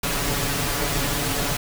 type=noise with comb filter; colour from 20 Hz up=pink; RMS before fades=-24 dBFS; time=0.03-1.57 s; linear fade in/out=5 ms; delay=7 ms; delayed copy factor=+0.8; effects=none